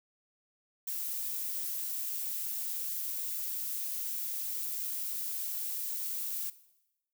violet noise, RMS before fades -36 dBFS, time 0.87-6.5 s, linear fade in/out 5 ms, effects noise-tail reverb RT60 0.9 s tail -17 dB re dry

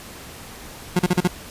30% pulse tone bursts, 179.3 Hz, F3, 46 cents sharp, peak -12 dBFS, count 5, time 0.96-1.276 s, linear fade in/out 5 ms, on 32 ms, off 39 ms, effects pink hiss -39 dBFS RMS until 1.5 s + resampled to 32000 Hz

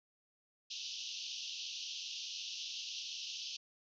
pink band-pass noise, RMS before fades -44 dBFS, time 0.7-3.57 s, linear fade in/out 10 ms, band 2700 to 6200 Hz, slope 96 dB/octave, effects none

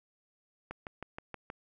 click train, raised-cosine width 0.5 ms, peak -25 dBFS, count 6, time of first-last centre 0.71-1.501 s, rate 6.32 Hz, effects none

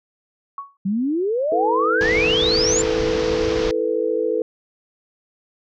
sine tone with exponential decay, 1115 Hz, C#6, 10 cents sharp, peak -24 dBFS, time 0.58-0.77 s, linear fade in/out 2 ms, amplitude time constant 40 ms
sine exponential sweep, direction up, 185 to 7420 Hz, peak -18 dBFS, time 0.85-2.82 s, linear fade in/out 10 ms
sine chord, E suspended fourth, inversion none, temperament equal, 329.6 / 440 / 493.9 Hz, E4 / A4 / B4, 0 / 0 / 0 cents, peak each -26 / -21 / -22 dBFS, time 1.52-4.42 s, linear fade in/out 2 ms
pink low-pass noise, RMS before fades -27 dBFS, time 2.01-3.71 s, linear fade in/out 0 ms, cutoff 5900 Hz, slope 48 dB/octave
effects none

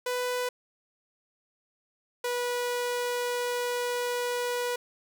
sawtooth tone pair in turn, 496.3 / 488.1 Hz, B4 / B4, +8 / -20 cents, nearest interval unison, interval 28 cents, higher first, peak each -24 dBFS, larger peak neither, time 0.06-0.49 / 2.24-4.76 s, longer second, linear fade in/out 5 ms, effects none

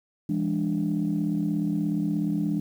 sine tone cluster, 168.3 / 205.1 / 294.6 Hz, E3 / G#3 / D4, +36 / -21 / +6 cents, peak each -27 dBFS, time 0.29-2.6 s, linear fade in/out 5 ms, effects tanh soft clip ceiling -16 dBFS + 9-bit

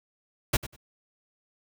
pink noise with echo, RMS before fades -22 dBFS, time 0.53-0.57 s, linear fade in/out 10 ms, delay 97 ms, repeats 2, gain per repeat -15 dB, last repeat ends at 0.764 s, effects none

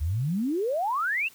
sine exponential sweep, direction up, 69.3 to 2843 Hz, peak -24 dBFS, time 0-1.29 s, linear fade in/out 20 ms, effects white hiss -54 dBFS RMS until 1.34 s

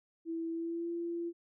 sine tone with pitch glide, 329.6 to 340.6 Hz, E4 to F4, 0 to -43 cents, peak -34 dBFS, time 0.25-1.33 s, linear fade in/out 50 ms, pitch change +57 cents, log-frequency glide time 0.51-0.9 s, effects none

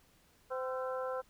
harmonic tone with a mistuned harmonic, 257.9 Hz, C4, 25 cents flat, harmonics 2 / 3 / 4 / 5 / 6, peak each -36 / -45 / -44 / -43 / -52 dBFS, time 0.5-1.22 s, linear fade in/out 20 ms, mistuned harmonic 5, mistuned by +63 cents, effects pink hiss -67 dBFS RMS until 1.29 s

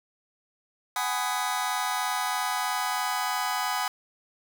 sawtooth chord, G# minor seventh, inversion third, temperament just, 747.5 / 830.6 / 996.7 / 1245.9 Hz, F#5 / G#5 / B5 / D#6, +17 / 0 / +16 / +2 cents, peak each -28 dBFS, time 0.96-3.88 s, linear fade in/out 2 ms, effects none

